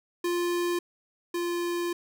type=tone pair in turn; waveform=square; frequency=349.2 / 347 Hz; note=F4 / F4; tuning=0 / -11 cents; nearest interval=unison; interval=11 cents; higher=first; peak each=-26 / -28 dBFS; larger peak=first; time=0.24-0.79 / 1.34-1.93 s; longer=second; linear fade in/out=5 ms; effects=none